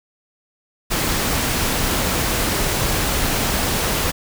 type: noise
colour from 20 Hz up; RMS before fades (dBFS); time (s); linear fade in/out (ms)
pink; -20; 0.9-4.12; 20
effects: none